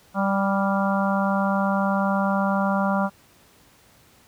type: harmonic tone with a mistuned harmonic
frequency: 196 Hz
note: G3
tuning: in tune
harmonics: 1 / 3 / 4 / 5 / 6 / 7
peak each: -22 / -27 / -28 / -29 / -30 / -30 dBFS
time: 0.14-3.1 s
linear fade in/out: 50 ms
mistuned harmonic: 7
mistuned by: +27 cents
effects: pink hiss -55 dBFS RMS until 4.27 s + high-pass 60 Hz 12 dB/octave